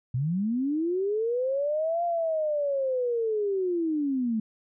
sine linear two-way sweep, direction up then down, 117.5 to 697 to 213.5 Hz, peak -24 dBFS, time 0.14-4.4 s, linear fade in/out 5 ms, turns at 2.04 s, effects none

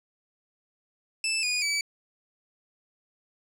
20% pulse tone with pitch steps, 2637 / 2460 / 2296 Hz, E7 / D#7 / D7, 0 / -20 / -40 cents, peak -20 dBFS, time 1.24-1.81 s, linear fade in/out 2 ms, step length 190 ms, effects low-pass 12000 Hz 12 dB/octave

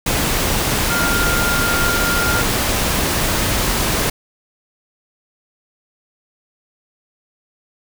sine tone in noise, 1402 Hz, F6, 6 cents sharp, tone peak -19 dBFS, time 0.9-2.42 s, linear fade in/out 5 ms, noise pink, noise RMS -18 dBFS, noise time 0.06-4.1 s, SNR -4 dB, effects none

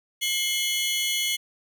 sawtooth tone cluster, 2138 / 2995 / 3340 Hz, C7 / F#7 / G#7, +37 / +20 / +9 cents, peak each -25 dBFS, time 0.21-1.37 s, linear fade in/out 20 ms, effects none

